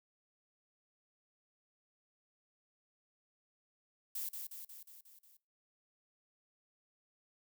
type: noise with echo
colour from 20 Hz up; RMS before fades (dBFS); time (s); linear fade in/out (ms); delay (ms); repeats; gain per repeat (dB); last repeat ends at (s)
violet; -40; 4.15-4.29; 5; 180; 6; -4; 5.37
effects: noise-tail reverb RT60 0.3 s tail -21 dB re dry